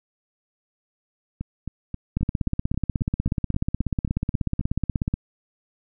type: two click trains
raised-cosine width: 5 ms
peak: -10 / -17 dBFS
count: 50 / 13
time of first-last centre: 2.17-5.14 / 1.41-4.61 s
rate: 16.5 / 3.75 Hz
effects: none